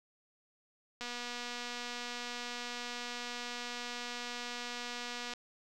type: click train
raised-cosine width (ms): 0.2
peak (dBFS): -24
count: 1048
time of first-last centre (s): 1.01-5.336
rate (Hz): 242
effects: none